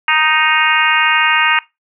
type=harmonic tone; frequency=311.1 Hz; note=D#4; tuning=in tune; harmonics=3 / 4 / 5 / 6 / 7 / 8 / 9; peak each=-18 / -18 / -18 / -18 / -18 / -18 / -18 dBFS; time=0.08-1.59 s; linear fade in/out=2 ms; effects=noise-tail reverb RT60 0.2 s tail -20 dB re dry